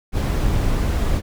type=noise; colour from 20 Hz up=brown; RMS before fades=-19 dBFS; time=0.12-1.22 s; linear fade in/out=50 ms; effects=none